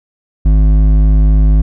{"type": "tone with hard clipping", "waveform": "sine", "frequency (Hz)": 51.91, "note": "G#1", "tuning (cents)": 0, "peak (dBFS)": -7, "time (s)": [0.45, 1.62], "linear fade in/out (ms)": 10, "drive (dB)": 9, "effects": []}